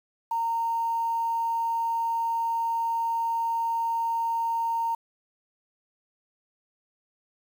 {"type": "tone with quantisation", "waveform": "sine", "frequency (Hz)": 920, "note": "A#5", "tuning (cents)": -23, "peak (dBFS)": -24, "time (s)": [0.31, 4.95], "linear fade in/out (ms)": 5, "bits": 8, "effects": []}